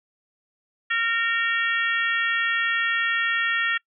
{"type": "harmonic tone with a mistuned harmonic", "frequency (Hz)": 460, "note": "A#4", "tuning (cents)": -23, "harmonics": [3, 4, 5, 6, 7], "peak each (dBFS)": [-27, -23, -32, -30, -32], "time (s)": [0.9, 3.78], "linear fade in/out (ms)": 10, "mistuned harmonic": 7, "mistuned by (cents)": 38, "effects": ["noise-tail reverb RT60 0.1 s tail -25 dB re dry"]}